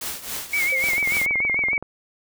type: noise with tremolo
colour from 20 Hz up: white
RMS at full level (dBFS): -28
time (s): 0.01-1.26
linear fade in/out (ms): 5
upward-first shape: triangle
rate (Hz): 3.7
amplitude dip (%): 80
type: tone with vibrato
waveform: sine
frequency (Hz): 2201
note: C#7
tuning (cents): -13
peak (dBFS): -19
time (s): 0.53-1.78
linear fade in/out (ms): 5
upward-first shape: sine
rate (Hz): 6.8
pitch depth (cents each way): 78
type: tone with exponential decay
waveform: sine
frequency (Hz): 525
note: C5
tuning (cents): +6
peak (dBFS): -27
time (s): 0.72-1.11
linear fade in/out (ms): 5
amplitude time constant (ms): 83
type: click train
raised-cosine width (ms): 1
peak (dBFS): -19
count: 22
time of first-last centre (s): 0.84-1.826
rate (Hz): 21.3
effects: none